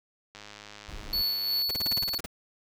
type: click train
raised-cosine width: 0.2 ms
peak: -27 dBFS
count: 133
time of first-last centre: 0.35-1.619 s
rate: 104 Hz
type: noise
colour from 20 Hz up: brown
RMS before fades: -40 dBFS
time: 0.88-1.22 s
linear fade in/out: 10 ms
type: tone with tremolo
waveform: square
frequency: 4431 Hz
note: C#8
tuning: 2 cents flat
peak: -25 dBFS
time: 1.13-2.18 s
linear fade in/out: 2 ms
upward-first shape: sine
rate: 2.8 Hz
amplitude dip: 40%
type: noise bursts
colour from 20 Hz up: pink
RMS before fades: -35 dBFS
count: 11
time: 1.69-2.261 s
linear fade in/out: 5 ms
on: 21 ms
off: 34 ms
effects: none